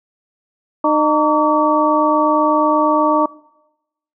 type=harmonic tone with a mistuned harmonic; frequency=304.7 Hz; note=D#4; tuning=36 cents flat; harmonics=1 / 2 / 3 / 4; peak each=-17 / -17 / -17 / -17 dBFS; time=0.84-3.26 s; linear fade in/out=5 ms; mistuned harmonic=4; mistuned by=-110 cents; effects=noise-tail reverb RT60 0.9 s tail -22 dB re dry